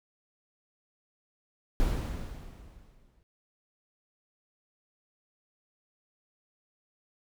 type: noise with exponential decay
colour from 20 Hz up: brown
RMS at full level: -26 dBFS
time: 1.8-3.23 s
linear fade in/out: 0 ms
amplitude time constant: 310 ms
effects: none